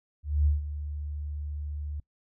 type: tone with ADSR envelope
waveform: sine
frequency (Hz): 73.8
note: D2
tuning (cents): +9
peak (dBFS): -19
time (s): 0.23-2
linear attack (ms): 230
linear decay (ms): 150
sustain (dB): -13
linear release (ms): 3
effects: noise-tail reverb RT60 0.1 s tail -23 dB re dry